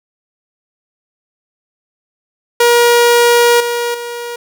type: tone with level steps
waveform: sawtooth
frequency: 476.4 Hz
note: A#4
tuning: 38 cents sharp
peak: -3 / -11 / -18 dBFS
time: 2.6-4.36 s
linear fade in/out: 5 ms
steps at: 3.6 / 3.94 s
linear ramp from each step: 5 ms
effects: none